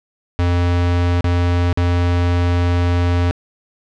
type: tone with dropouts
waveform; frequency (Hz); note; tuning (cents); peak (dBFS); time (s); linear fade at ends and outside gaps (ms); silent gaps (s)
square; 87.7; F2; +8; -14; 0.39-3.31; 0; 1.208-1.243 / 1.728-1.774
effects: low-pass 4000 Hz 12 dB/octave